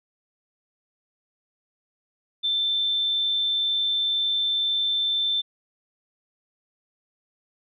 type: tone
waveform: sine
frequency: 3549 Hz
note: A7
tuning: 14 cents sharp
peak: -21 dBFS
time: 2.43-5.42 s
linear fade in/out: 20 ms
effects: none